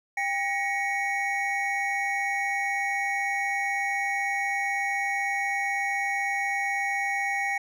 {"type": "tone cluster", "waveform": "triangle", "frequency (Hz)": [795, 1898, 2226], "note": ["G5", "A#6", "C#7"], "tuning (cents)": [24, 31, 7], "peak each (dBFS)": -28, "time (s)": [0.17, 7.58], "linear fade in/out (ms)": 5, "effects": []}